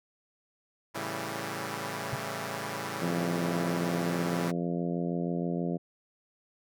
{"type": "chord", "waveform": "5% pulse", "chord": "A dominant seventh", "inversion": "none", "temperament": "equal", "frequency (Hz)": [110, 138.59, 164.81, 196], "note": ["A2", "C#3", "E3", "G3"], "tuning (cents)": [0, 0, 0, 0], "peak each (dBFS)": -28, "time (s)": [0.94, 4.52], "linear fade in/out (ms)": 20}
{"type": "tone with exponential decay", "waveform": "sine", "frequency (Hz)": 130.81, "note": "C3", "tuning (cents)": 0, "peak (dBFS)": -26, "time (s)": [2.13, 2.22], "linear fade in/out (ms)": 2, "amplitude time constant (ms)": 19}
{"type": "harmonic tone", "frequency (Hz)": 86.3, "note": "F2", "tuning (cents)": -20, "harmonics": [2, 3, 4, 5, 6, 7, 8], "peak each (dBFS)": [-31, -35, -37, -39, -41, -42, -43], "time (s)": [3.01, 5.78], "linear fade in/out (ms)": 20}
{"effects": []}